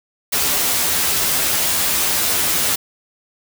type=noise with comb filter; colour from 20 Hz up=white; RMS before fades=-18 dBFS; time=0.32-2.76 s; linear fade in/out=10 ms; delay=12 ms; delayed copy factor=+0.65; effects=none